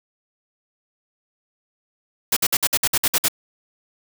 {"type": "noise bursts", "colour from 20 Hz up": "white", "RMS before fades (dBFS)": -18, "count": 10, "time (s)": [2.32, 3.284], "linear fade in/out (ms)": 5, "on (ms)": 46, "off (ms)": 56, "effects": []}